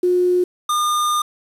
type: tone pair in turn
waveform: sine / square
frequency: 359.2 / 1212.4 Hz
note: F4 / D#6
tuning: +49 / -45 cents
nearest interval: octave + major sixth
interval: 2106 cents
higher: second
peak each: -13 / -17 dBFS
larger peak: first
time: 0.03-0.44 / 0.69-1.22 s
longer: second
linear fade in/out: 5 ms
effects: resampled to 32000 Hz + 7-bit